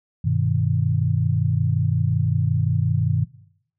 sine chord, G augmented, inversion none, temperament equal, 98 / 123.47 / 155.56 Hz, G2 / B2 / D#3, 0 / 0 / 0 cents, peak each -22 dBFS, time 0.24-3.25 s, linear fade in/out 10 ms, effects noise-tail reverb RT60 0.7 s tail -19 dB re dry

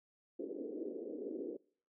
pink band-pass noise, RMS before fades -43 dBFS, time 0.39-1.57 s, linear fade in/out 5 ms, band 270 to 480 Hz, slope 48 dB/octave, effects noise-tail reverb RT60 0.5 s tail -23 dB re dry

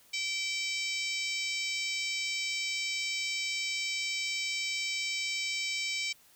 harmonic tone, 772 Hz, G5, 27 cents flat, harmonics 3 / 4 / 5 / 6 / 7 / 8 / 9 / 10, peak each -34 / -40 / -41 / -41 / -39 / -46 / -45 / -44 dBFS, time 0.13-6.13 s, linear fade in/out 10 ms, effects white hiss -61 dBFS RMS until 6.35 s

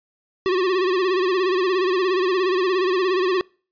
square tone with vibrato, 370 Hz, F#4, in tune, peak -18 dBFS, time 0.46-3.41 s, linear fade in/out 0 ms, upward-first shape sine, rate 17 Hz, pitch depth 80 cents each way, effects noise-tail reverb RT60 0.4 s tail -26 dB re dry + resampled to 11025 Hz

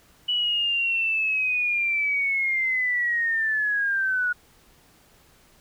sine linear sweep, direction down, 2960 to 1448 Hz, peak -21 dBFS, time 0.28-4.33 s, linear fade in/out 10 ms, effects pink hiss -57 dBFS RMS until 5.6 s

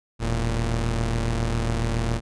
sawtooth tone pair together, 40.76 / 115 Hz, E1 / A#2, -19 / -23 cents, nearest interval octave + tritone, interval 1796 cents, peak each -21 dBFS, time 0.19-2.21 s, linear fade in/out 50 ms, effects resampled to 22050 Hz

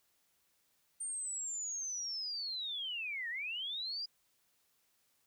sine linear two-way sweep, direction down then up, 8870 to 1789 to 4920 Hz, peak -37 dBFS, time 1-4.06 s, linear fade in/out 10 ms, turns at 3.29 s, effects white hiss -75 dBFS RMS until 5.26 s

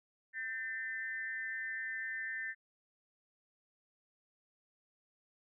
sine tone with amplitude modulation, 1802 Hz, A6, 41 cents sharp, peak -33 dBFS, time 0.33-2.55 s, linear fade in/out 50 ms, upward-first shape sine, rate 232 Hz, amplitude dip 95%, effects none

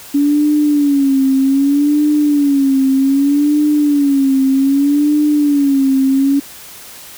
sine tone with vibrato, 282.4 Hz, C#4, 32 cents sharp, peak -9 dBFS, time 0.14-6.4 s, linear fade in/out 10 ms, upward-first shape sine, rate 0.64 Hz, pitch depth 97 cents each way, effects white hiss -35 dBFS RMS until 7.17 s

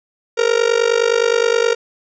45% pulse tone with amplitude modulation, 466.2 Hz, A#4, in tune, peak -9 dBFS, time 0.37-1.75 s, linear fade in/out 20 ms, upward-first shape sine, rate 49.6 Hz, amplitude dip 90%, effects resampled to 16000 Hz

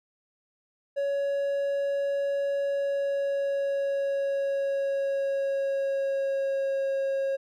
triangle tone with pitch glide, 560 to 543.7 Hz, C#5 to C#5, +18 to -34 cents, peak -23 dBFS, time 0.96-7.37 s, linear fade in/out 20 ms, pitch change -52 cents, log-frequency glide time 2.63-6.92 s, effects none

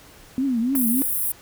sine tone with vibrato, 249.8 Hz, B3, 20 cents sharp, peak -19 dBFS, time 0.38-1.02 s, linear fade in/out 0 ms, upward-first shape triangle, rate 3.5 Hz, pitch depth 210 cents each way
pink high-pass noise, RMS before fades -24 dBFS, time 0.75-1.32 s, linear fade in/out 5 ms, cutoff 10000 Hz, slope 48 dB/octave
clicks, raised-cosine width 0.5 ms, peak -21 dBFS, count 2, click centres 0.751 / 0.754 s
effects pink hiss -48 dBFS RMS until 1.41 s

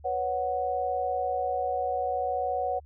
sine chord, B suspended second, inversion none, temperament equal, 493.9 / 554.4 / 740 Hz, B4 / C#5 / F#5, 0 / 0 / 0 cents, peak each -33 / -32 / -28 dBFS, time 0.04-2.8 s, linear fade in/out 20 ms, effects added 74 Hz sine -48 dBFS peak until 2.85 s

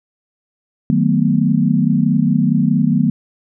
sine chord, B dominant seventh, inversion first, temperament just, 154.34 / 185.21 / 222.2 / 246.9 Hz, D#3 / F#3 / A3 / B3, -14 / +2 / +17 / 0 cents, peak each -17 dBFS, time 0.9-3.1 s, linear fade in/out 0 ms, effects none

